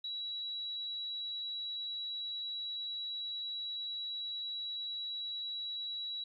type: tone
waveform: sine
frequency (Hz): 3903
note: B7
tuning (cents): -21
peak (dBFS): -37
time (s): 0.04-6.24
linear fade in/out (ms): 5
effects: 13-bit